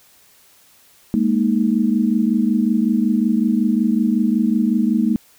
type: chord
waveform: sine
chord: Ab suspended second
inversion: none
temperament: equal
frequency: 207.7 / 233.1 / 311.1 Hz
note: Ab3 / Bb3 / Eb4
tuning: 0 / 0 / 0 cents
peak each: -18 / -17 / -22 dBFS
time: 1.14-5.16 s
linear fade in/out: 0 ms
effects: white hiss -52 dBFS RMS until 5.38 s